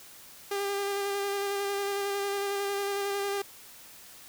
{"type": "tone with vibrato", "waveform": "sawtooth", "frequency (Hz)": 400, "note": "G4", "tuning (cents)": 35, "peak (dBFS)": -25, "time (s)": [0.51, 3.42], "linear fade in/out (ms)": 5, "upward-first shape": "square", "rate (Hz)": 11, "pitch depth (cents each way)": 14, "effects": ["white hiss -50 dBFS RMS until 4.28 s"]}